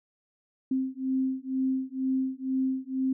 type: beating tone pair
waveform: sine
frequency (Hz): 261.6 / 263.7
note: C4 / C4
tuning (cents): 0 / +14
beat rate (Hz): 2.1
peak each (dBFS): -29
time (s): 0.71-3.13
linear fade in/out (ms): 5
effects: none